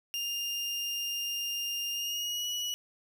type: tone with pitch glide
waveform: 30% pulse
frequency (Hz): 2807 to 2928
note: F7 to F#7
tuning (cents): +8 to -19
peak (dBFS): -29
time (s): 0.14-2.74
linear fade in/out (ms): 0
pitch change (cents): +73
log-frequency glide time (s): 1.92-2.48
effects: none